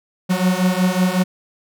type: beating tone pair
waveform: 45% pulse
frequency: 180.9 / 186.3 Hz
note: F#3 / F#3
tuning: -39 / +12 cents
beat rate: 5.4 Hz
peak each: -18 dBFS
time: 0.29-1.24 s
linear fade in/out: 20 ms
effects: none